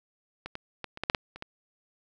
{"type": "clicks", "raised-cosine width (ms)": 0.3, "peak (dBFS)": [-21, -20, -19, -25, -14, -7, -8, -27, -21], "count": 9, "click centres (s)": [0.46, 0.554, 0.843, 0.974, 1.036, 1.099, 1.148, 1.36, 1.424], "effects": []}